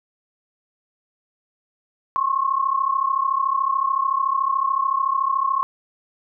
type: tone pair together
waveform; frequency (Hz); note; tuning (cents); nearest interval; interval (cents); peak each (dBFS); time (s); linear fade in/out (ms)
sine; 1063 / 1096.7; C6 / C#6; +27 / -19; minor second; 54; -21; 2.16-5.63; 0
effects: none